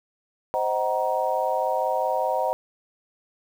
sine chord, C half-diminished seventh, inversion none, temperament just, 523.3 / 627.9 / 753.5 / 941.9 Hz, C5 / Eb5 / Gb5 / Bb5, 0 / +16 / +31 / +18 cents, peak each -27 dBFS, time 0.54-2.53 s, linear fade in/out 0 ms, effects 8-bit

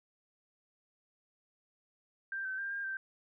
sine tone with pitch steps, 1579 / 1535 / 1591 / 1607 / 1563 Hz, G6 / G6 / G6 / G6 / G6, +12 / -37 / +25 / +43 / -6 cents, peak -35 dBFS, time 2.32-2.97 s, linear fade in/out 2 ms, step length 130 ms, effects none

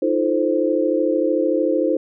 sine chord, F dominant seventh, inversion third, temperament equal with one note detuned, 311.1 / 344.4 / 440 / 523.3 Hz, Eb4 / F4 / A4 / C5, 0 / -24 / 0 / 0 cents, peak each -21 / -22 / -24 / -20 dBFS, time 0.02-1.97 s, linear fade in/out 5 ms, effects none

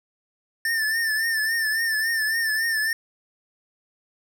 square tone with vibrato, 1784 Hz, A6, 23 cents sharp, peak -22 dBFS, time 0.65-2.93 s, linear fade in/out 2 ms, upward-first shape triangle, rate 3.6 Hz, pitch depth 71 cents each way, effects none

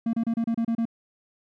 triangle tone bursts, 229.5 Hz, A#3, 27 cents flat, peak -20 dBFS, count 8, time 0.06-0.854 s, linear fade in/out 5 ms, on 73 ms, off 30 ms, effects none

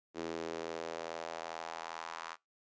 sawtooth tone with high-pass filter sweep, 82.41 Hz, E2, in tune, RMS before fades -42 dBFS, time 0.14-2.37 s, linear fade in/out 50 ms, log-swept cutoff 340 to 1100 Hz, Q 2.2, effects noise-tail reverb RT60 0.2 s tail -23 dB re dry + resampled to 16000 Hz

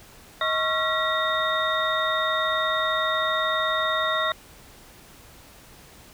sine tone cluster, 633 / 1103 / 1366 / 1919 / 3692 Hz, D#5 / C#6 / F6 / A#6 / A#7, +30 / -9 / -39 / +50 / -17 cents, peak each -28 dBFS, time 0.41-4.32 s, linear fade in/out 2 ms, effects pink hiss -49 dBFS RMS until 6.13 s

